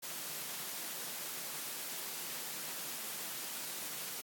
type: high-pass noise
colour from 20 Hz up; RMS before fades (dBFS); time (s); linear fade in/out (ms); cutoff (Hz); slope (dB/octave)
white; -42; 0.02-4.22; 20; 130; 96
effects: AAC 64 kbps